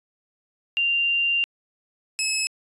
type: tone pair in turn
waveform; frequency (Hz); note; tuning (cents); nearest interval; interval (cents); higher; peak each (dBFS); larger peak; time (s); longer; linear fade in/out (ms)
sine / 15% pulse; 2782 / 2585; F7 / E7; -7 / -34; minor second; 127; first; -19 / -15; second; 0.77-1.44 / 2.19-2.47; first; 0
effects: resampled to 24000 Hz